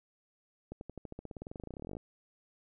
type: accelerating click train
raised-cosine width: 2 ms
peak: -29 dBFS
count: 29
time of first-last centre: 0.72-1.968 s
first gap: 91 ms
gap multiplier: 0.94
effects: none